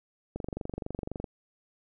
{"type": "click train", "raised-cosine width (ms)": 2, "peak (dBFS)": -21, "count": 22, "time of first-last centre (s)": [0.36, 1.242], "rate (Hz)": 23.8, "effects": []}